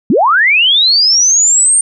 sine linear sweep, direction up, 171.1 to 8860 Hz, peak -6 dBFS, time 0.1-1.81 s, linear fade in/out 2 ms, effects none

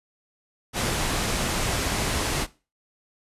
pink low-pass noise, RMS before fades -26 dBFS, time 0.73-2.47 s, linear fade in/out 50 ms, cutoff 11000 Hz, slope 24 dB/octave, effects noise-tail reverb RT60 0.3 s tail -18 dB re dry + resampled to 32000 Hz

